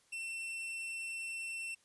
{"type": "tone", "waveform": "45% pulse", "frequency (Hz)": 2695, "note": "E7", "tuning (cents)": 38, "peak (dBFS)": -39, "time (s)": [0.12, 1.75], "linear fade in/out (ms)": 10, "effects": ["white hiss -70 dBFS RMS until 1.84 s", "resampled to 24000 Hz"]}